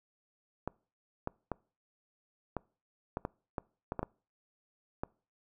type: clicks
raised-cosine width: 1 ms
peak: -20 dBFS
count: 11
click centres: 0.676 / 1.274 / 1.517 / 2.567 / 3.171 / 3.251 / 3.582 / 3.921 / 3.993 / 4.03 / 5.035 s
effects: noise-tail reverb RT60 0.4 s tail -25 dB re dry